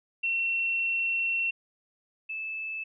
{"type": "tone pair in turn", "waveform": "sine", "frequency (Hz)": [2715, 2623], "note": ["F7", "E7"], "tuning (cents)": [-50, -9], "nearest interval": "minor second", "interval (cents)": 59, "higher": "first", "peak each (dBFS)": [-25, -32], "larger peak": "first", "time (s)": [[0.23, 1.51], [2.29, 2.84]], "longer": "first", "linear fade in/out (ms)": 10, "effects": []}